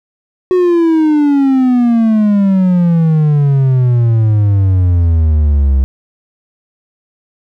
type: exponential sweep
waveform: triangle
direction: down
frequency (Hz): 370 to 65.41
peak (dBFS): -5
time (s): 0.51-5.84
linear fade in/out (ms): 0
effects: none